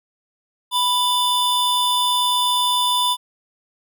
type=tone pair together; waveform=square; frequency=987.8 / 3541 Hz; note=B5 / A7; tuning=0 / +10 cents; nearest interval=octave + minor seventh; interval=2210 cents; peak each=-20 dBFS; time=0.71-3.17 s; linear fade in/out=50 ms; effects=none